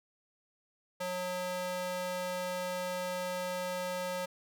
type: tone with high-pass filter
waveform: square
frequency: 181.4 Hz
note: F#3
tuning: 34 cents flat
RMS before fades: -36 dBFS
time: 1-4.26 s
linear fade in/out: 10 ms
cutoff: 470 Hz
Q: 1.3
effects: none